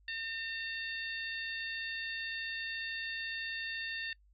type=harmonic tone with a mistuned harmonic; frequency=907 Hz; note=A#5; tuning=48 cents flat; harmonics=2 / 3 / 4 / 5; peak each=-39 / -43 / -45 / -47 dBFS; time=0.08-4.13 s; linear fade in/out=2 ms; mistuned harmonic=5; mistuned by=-15 cents; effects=noise-tail reverb RT60 0.1 s tail -25 dB re dry + added 50 Hz sine -62 dBFS peak until 4.33 s